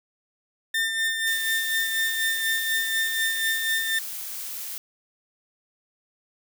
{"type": "tone with tremolo", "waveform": "30% pulse", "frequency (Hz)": 1801, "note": "A6", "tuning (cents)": 40, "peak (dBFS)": -19, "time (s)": [0.74, 3.99], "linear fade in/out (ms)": 5, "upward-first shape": "sine", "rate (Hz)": 4.1, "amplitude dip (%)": 45}
{"type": "noise", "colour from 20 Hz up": "blue", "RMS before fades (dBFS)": -34, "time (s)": [1.27, 4.78], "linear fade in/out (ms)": 0}
{"effects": []}